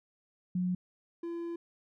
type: tone pair in turn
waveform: sine / triangle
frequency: 181.1 / 339.3 Hz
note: F#3 / F4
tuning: -37 / -50 cents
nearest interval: major seventh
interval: 1087 cents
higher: second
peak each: -28 / -33 dBFS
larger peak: first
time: 0.55-0.75 / 1.23-1.56 s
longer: second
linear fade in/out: 5 ms
effects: none